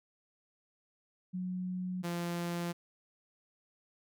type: tone pair in turn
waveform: sine / sawtooth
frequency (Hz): 182.8 / 172.54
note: F#3 / F3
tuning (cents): -21 / -21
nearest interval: minor second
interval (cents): 100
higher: first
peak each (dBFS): -34 / -30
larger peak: second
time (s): 1.33-2.03 / 2.03-2.73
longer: neither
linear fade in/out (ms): 20
effects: none